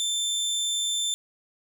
25% pulse tone, 3551 Hz, A7, 15 cents sharp, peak -21 dBFS, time 0-1.14 s, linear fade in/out 0 ms, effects none

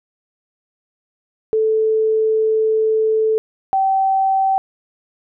sine tone pair in turn, 438.5 / 771.8 Hz, A4 / G5, -6 / -27 cents, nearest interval minor seventh, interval 979 cents, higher second, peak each -13 dBFS, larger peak neither, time 1.53-3.38 / 3.73-4.58 s, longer first, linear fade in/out 0 ms, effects none

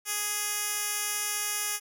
10% pulse tone with band-pass filter, 415.3 Hz, G#4, in tune, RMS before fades -31 dBFS, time 0.05-1.8 s, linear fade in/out 50 ms, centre 11000 Hz, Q 0.8, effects none

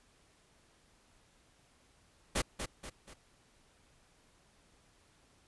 pink noise with echo, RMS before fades -31 dBFS, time 2.35-2.42 s, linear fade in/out 10 ms, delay 240 ms, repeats 3, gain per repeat -7 dB, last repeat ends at 3.14 s, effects pink hiss -67 dBFS RMS until 5.47 s + resampled to 24000 Hz

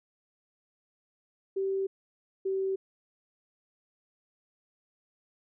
sine tone pair in turn, 387.3 / 384.4 Hz, G4 / G4, -21 / -34 cents, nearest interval unison, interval 13 cents, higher first, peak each -27 dBFS, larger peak neither, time 1.56-1.87 / 2.45-2.76 s, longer neither, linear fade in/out 10 ms, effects none

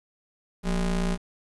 square ring-modulated tone, 103.83 Hz, G#2, in tune, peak -21 dBFS, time 0.63-1.18 s, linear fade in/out 50 ms, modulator 75 Hz, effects resampled to 24000 Hz + 9-bit

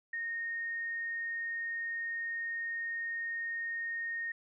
sine tone, 1850 Hz, A#6, 14 cents flat, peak -34 dBFS, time 0.13-4.32 s, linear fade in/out 5 ms, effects none

